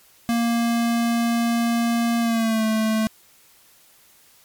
square tone with pitch glide, 233.6 to 219.2 Hz, A#3 to A3, +4 to -6 cents, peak -19 dBFS, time 0.29-3.07 s, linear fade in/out 0 ms, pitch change -110 cents, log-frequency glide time 2.2-2.64 s, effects white hiss -54 dBFS RMS until 4.44 s + MP3 96 kbps

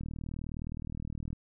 click train, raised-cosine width 5 ms, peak -26 dBFS, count 53, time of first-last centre 0.01-1.33 s, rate 39.4 Hz, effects none

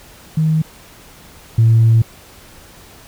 sine tone pair in turn, 157.5 / 113.4 Hz, D#3 / A#2, +21 / -47 cents, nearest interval tritone, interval 568 cents, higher first, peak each -11 / -6 dBFS, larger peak second, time 0.37-0.62 / 1.58-2.02 s, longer second, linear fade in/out 5 ms, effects tanh soft clip ceiling -4 dBFS + pink hiss -42 dBFS RMS until 3.07 s

